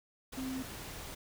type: tone in noise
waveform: sine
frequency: 261.6 Hz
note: C4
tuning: in tune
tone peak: -36 dBFS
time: 0.37-0.63 s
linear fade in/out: 10 ms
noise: pink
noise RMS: -45 dBFS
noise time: 0.32-1.15 s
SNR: +6 dB
effects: none